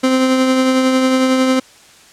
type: tone with tremolo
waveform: 30% pulse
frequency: 260 Hz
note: C4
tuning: 11 cents flat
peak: -7 dBFS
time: 0.03-1.6 s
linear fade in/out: 10 ms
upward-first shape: triangle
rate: 11 Hz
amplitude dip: 35%
effects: white hiss -44 dBFS RMS until 2.12 s + low-pass 8000 Hz 12 dB/octave